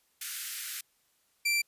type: high-pass noise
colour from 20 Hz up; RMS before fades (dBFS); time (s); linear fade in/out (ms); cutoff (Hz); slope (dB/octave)
white; -37; 0.21-0.81; 5; 1400; 48
type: tone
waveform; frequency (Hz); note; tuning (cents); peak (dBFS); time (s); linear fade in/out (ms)
sawtooth; 2349; D7; 0; -22; 1.45-1.62; 10
effects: white hiss -71 dBFS RMS until 1.67 s + resampled to 32000 Hz